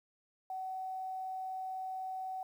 sine tone, 754 Hz, F#5, 32 cents sharp, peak -37 dBFS, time 0.5-2.43 s, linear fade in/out 2 ms, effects 11-bit

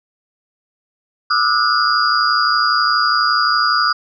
sine tone cluster, 1191 / 1303 / 1448 / 4849 Hz, D6 / E6 / F#6 / D#8, +24 / -20 / -38 / -45 cents, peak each -18 dBFS, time 1.3-3.93 s, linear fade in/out 10 ms, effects none

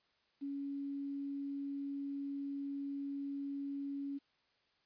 sine tone with quantisation, 279.8 Hz, C#4, 16 cents sharp, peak -38 dBFS, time 0.41-4.19 s, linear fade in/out 20 ms, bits 11, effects white hiss -75 dBFS RMS until 4.85 s + resampled to 11025 Hz

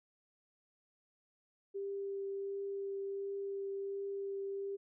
sine tone with vibrato, 395.2 Hz, G4, 14 cents sharp, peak -37 dBFS, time 1.74-4.77 s, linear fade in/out 20 ms, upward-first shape triangle, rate 1.4 Hz, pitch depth 9 cents each way, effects none

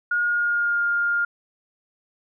sine tone with pitch glide, 1433 to 1409.2 Hz, F6 to F6, +44 to +15 cents, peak -19 dBFS, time 0.11-1.25 s, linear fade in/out 5 ms, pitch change -29 cents, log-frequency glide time 0.23-0.83 s, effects none

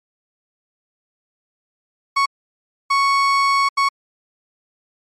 35% pulse tone bursts at uneven times, 1108.7 Hz, C#6, in tune, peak -12 dBFS, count 3, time 2.16-2.26 / 2.9-3.69 / 3.77-3.89 s, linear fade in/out 10 ms, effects low-pass 6000 Hz 12 dB/octave + MP3 64 kbps

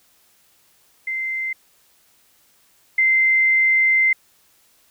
sine tone pair in turn, 2079 / 2079 Hz, C7 / C7, -12 / -12 cents, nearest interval unison, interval 0 cents, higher neither, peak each -22 / -13 dBFS, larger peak second, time 1.07-1.53 / 2.98-4.13 s, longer second, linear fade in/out 5 ms, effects white hiss -58 dBFS RMS until 4.9 s

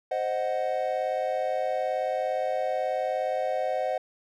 triangle chord, C diminished, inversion none, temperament equal, 523.3 / 622.3 / 740 Hz, C5 / Eb5 / Gb5, 0 / 0 / 0 cents, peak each -28 dBFS, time 0.11-3.98 s, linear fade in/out 5 ms, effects none

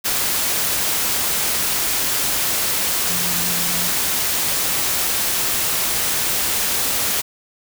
sine tone in noise, 174.61 Hz, F3, in tune, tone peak -30 dBFS, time 3.09-3.9 s, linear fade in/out 20 ms, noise white, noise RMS -20 dBFS, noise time 0.04-7.22 s, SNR -13 dB, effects none

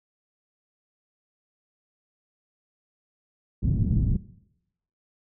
white low-pass noise, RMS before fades -23 dBFS, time 3.62-4.17 s, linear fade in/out 10 ms, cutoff 180 Hz, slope 24 dB/octave, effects noise-tail reverb RT60 0.8 s tail -18 dB re dry

